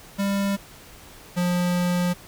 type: tone pair in turn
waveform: square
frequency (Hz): 198.6 / 177.33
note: G3 / F3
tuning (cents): +23 / +27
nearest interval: major second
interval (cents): 196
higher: first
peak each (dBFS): -22 / -21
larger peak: second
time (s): 0.18-0.57 / 1.36-2.14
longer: second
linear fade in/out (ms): 20
effects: pink hiss -46 dBFS RMS until 2.27 s